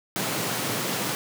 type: high-pass noise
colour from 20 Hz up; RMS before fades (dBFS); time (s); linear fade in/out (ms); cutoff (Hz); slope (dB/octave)
pink; -28; 0.16-1.15; 0; 110; 96
effects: none